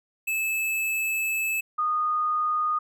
square / sine tone pair in turn, 2611 / 1231.5 Hz, E7 / D#6, -17 / -18 cents, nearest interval octave + minor second, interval 1301 cents, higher first, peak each -25 / -22 dBFS, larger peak second, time 0.27-1.61 / 1.78-2.79 s, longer first, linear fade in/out 10 ms, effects none

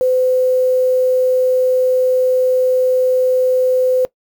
sine tone with quantisation, 510 Hz, C5, 44 cents flat, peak -11 dBFS, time 0.01-4.05 s, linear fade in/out 0 ms, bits 6, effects noise-tail reverb RT60 0.1 s tail -20 dB re dry

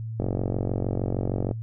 click train, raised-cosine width 2 ms, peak -13 dBFS, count 62, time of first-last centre 0.2-1.512 s, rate 46.5 Hz, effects noise-tail reverb RT60 0.1 s tail -21 dB re dry + added 112 Hz sine -30 dBFS peak until 1.62 s

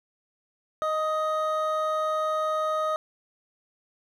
triangle tone pair together, 622.3 / 1252.9 Hz, D#5 / D#6, 0 / +12 cents, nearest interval octave, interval 1212 cents, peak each -25 dBFS, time 0.82-2.96 s, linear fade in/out 0 ms, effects none

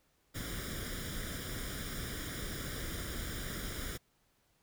pink noise with comb filter, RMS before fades -40 dBFS, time 0.34-3.98 s, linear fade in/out 20 ms, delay 0.57 ms, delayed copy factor +0.75, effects pink hiss -73 dBFS RMS until 4.62 s

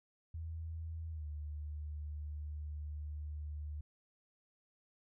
sine tone with pitch glide, 81.2 to 74.89 Hz, E2 to D2, -26 to +34 cents, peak -40 dBFS, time 0.34-3.81 s, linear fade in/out 5 ms, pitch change -140 cents, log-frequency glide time 1.1-1.26 s, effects none

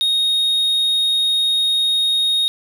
triangle tone, 3729 Hz, A#7, in tune, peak -13 dBFS, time 0.01-2.48 s, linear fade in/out 0 ms, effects none

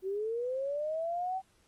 sine linear sweep, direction up, 370.1 to 771 Hz, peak -31 dBFS, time 0.02-1.42 s, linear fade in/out 50 ms, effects pink hiss -68 dBFS RMS until 1.67 s + Opus 24 kbps

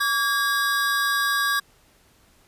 square tone cluster, 1143 / 1632 / 3828 Hz, D6 / G#6 / A#7, -47 / -31 / +45 cents, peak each -26 / -23 / -31 dBFS, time 0-1.6 s, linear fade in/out 10 ms, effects pink hiss -58 dBFS RMS until 2.47 s + resampled to 32000 Hz

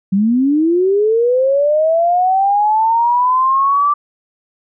sine linear sweep, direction up, 186.4 to 1175 Hz, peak -10 dBFS, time 0.12-3.94 s, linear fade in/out 10 ms, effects none

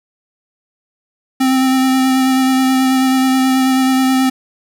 square tone with vibrato, 261.6 Hz, C4, in tune, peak -11 dBFS, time 1.4-4.3 s, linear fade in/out 10 ms, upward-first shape sine, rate 9.3 Hz, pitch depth 15 cents each way, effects 7-bit

